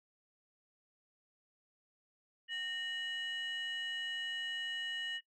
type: tone pair together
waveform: sine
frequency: 1841 / 2922 Hz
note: A#6 / F#7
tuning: -22 / -22 cents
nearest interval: minor sixth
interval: 800 cents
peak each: -39 / -38 dBFS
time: 2.48-5.21 s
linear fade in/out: 50 ms
effects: noise-tail reverb RT60 0.1 s tail -19 dB re dry + tanh soft clip ceiling -33 dBFS